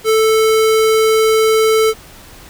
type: tone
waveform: square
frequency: 440 Hz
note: A4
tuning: in tune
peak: -10 dBFS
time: 0.04-1.94 s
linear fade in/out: 50 ms
effects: pink hiss -39 dBFS RMS until 2.49 s